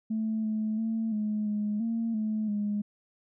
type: tone with pitch steps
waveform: sine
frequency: 219.7 / 216.7 / 223.9 / 212.1 / 209.3 / 228.4 / 216 / 207 Hz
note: A3 / A3 / A3 / G#3 / G#3 / A#3 / A3 / G#3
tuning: -2 / -26 / +30 / +37 / +14 / -35 / -32 / -5 cents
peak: -26 dBFS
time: 0.1-2.82 s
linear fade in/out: 10 ms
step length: 340 ms
effects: tanh soft clip ceiling -22 dBFS